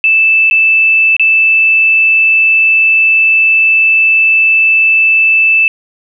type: tone with dropouts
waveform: sine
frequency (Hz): 2637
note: E7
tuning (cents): 0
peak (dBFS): -5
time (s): 0.04-5.68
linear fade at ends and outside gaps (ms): 1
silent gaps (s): 0.5-0.51 / 1.166-1.196
effects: none